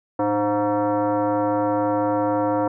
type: tone with frequency modulation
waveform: sine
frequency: 110 Hz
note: A2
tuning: in tune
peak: -18 dBFS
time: 0.19-2.68 s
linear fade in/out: 5 ms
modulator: 414 Hz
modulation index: 2.1
effects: none